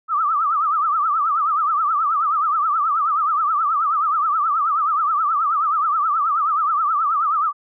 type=tone with vibrato; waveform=sine; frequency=1237 Hz; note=D#6; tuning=10 cents flat; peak=-16 dBFS; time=0.08-7.53 s; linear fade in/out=50 ms; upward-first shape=triangle; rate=9.4 Hz; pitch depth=170 cents each way; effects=none